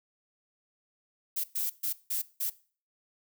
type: noise bursts at uneven times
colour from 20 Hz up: violet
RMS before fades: -31 dBFS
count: 5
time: 1.36-1.44 / 1.55-1.7 / 1.83-1.93 / 2.1-2.22 / 2.4-2.5 s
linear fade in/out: 10 ms
effects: noise-tail reverb RT60 0.4 s tail -19 dB re dry